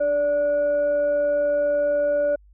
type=tone with frequency modulation; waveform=sine; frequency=581 Hz; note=D5; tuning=19 cents flat; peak=-18 dBFS; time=0-2.36 s; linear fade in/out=10 ms; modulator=876 Hz; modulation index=0.27; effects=added 50 Hz sine -49 dBFS peak until 2.53 s